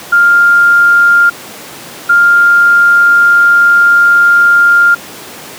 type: tone bursts at uneven times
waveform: sine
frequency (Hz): 1400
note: F6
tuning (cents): +4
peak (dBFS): -3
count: 2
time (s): 0.12-1.3 / 2.09-4.95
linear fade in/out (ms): 10
effects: pink hiss -28 dBFS RMS until 5.58 s + high-pass 200 Hz 12 dB/octave